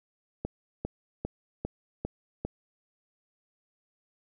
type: click train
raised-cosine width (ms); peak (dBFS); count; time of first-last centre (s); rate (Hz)
2; -18; 6; 0.45-2.45; 2.5
effects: none